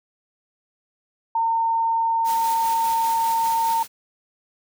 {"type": "tone", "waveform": "sine", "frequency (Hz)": 911, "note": "A#5", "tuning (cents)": -40, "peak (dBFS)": -18, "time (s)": [1.35, 3.83], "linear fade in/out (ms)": 5}
{"type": "noise with tremolo", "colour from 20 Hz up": "white", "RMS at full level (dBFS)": -33, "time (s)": [2.24, 3.88], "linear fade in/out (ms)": 50, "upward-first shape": "square", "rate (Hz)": 5, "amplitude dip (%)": 25}
{"effects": []}